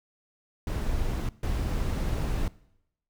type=noise bursts at uneven times; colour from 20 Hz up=brown; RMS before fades=-28 dBFS; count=2; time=0.67-1.29 / 1.43-2.48 s; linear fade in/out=2 ms; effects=noise-tail reverb RT60 0.8 s tail -21 dB re dry